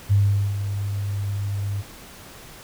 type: tone with ADSR envelope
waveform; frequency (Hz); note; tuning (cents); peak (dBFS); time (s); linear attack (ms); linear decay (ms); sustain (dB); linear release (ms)
sine; 100.5; G2; +44; -13; 0.09-1.83; 28; 420; -10; 35
effects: pink hiss -43 dBFS RMS until 2.63 s